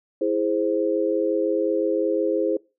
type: chord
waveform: sine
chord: E augmented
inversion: none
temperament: equal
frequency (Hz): 329.6 / 415.3 / 523.3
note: E4 / G#4 / B#4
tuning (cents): 0 / 0 / 0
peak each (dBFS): -24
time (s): 0.21-2.57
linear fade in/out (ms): 5
effects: noise-tail reverb RT60 0.3 s tail -24 dB re dry